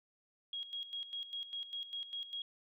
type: tone with tremolo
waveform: sine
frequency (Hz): 3291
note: G#7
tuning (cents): -16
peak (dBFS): -38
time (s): 0.53-2.42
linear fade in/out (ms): 2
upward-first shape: square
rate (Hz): 5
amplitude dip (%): 70
effects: none